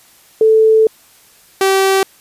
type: tone pair in turn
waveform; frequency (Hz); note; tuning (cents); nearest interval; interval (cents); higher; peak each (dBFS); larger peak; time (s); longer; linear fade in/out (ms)
sine / sawtooth; 440 / 386.1; A4 / G4; 0 / -26; major second; 226; first; -6; neither; 0.41-0.87 / 1.61-2.03; first; 2
effects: white hiss -47 dBFS RMS until 2.2 s + resampled to 32000 Hz